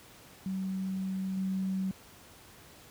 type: tone with level steps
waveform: sine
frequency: 190 Hz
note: F#3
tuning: 46 cents sharp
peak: -31 / -29 dBFS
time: 0.46-1.91 s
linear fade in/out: 0 ms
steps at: 1.37 s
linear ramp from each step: 2 ms
effects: pink hiss -54 dBFS RMS until 2.9 s + high-pass 60 Hz 12 dB/octave